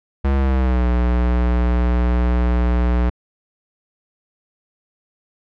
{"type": "tone with pitch glide", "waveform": "square", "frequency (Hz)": [68.3, 60.5], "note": ["C#2", "B1"], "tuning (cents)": [-25, -35], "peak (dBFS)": -15, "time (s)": [0.24, 3.1], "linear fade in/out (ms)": 10, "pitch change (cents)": -210, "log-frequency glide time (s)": [0.35, 0.88], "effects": ["low-pass 2000 Hz 12 dB/octave"]}